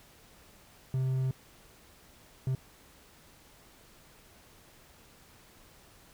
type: tone bursts at uneven times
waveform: triangle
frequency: 130.81 Hz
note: C3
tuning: in tune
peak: -25 dBFS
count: 2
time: 0.94-1.31 / 2.47-2.55 s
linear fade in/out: 2 ms
effects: pink hiss -58 dBFS RMS until 6.13 s